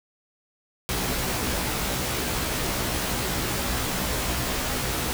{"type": "noise with comb filter", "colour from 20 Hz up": "pink", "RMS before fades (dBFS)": -27, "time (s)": [0.89, 5.13], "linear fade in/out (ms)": 0, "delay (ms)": 16, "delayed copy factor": 0.75, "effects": []}